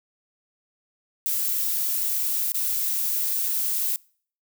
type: noise with dropouts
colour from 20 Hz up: violet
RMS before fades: -25 dBFS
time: 1.26-3.96 s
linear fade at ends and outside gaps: 0 ms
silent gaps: 2.52-2.545 s
effects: noise-tail reverb RT60 0.5 s tail -25 dB re dry